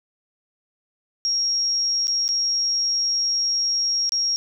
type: tone with dropouts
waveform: sine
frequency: 5590 Hz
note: F8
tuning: 1 cent sharp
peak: -19 dBFS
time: 1.25-4.36 s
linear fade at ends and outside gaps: 0 ms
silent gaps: 2.071-2.08 / 2.28-2.289 / 4.093-4.121 s
effects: none